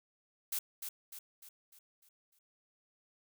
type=noise with echo; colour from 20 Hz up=blue; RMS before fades=-36 dBFS; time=0.52-0.59 s; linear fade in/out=5 ms; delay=300 ms; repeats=6; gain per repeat=-6 dB; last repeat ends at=2.39 s; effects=none